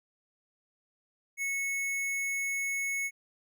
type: tone with hard clipping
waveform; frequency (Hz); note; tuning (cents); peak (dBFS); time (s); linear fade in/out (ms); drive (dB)
sine; 2200; C#7; -14; -31; 1.37-3.11; 50; 17
effects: none